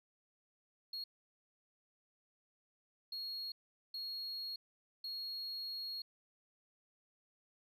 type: tone bursts at uneven times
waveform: sine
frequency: 4300 Hz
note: C8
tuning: 47 cents sharp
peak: -38 dBFS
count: 4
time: 0.93-1.04 / 3.12-3.52 / 3.94-4.56 / 5.04-6.02 s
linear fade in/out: 5 ms
effects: tanh soft clip ceiling -39 dBFS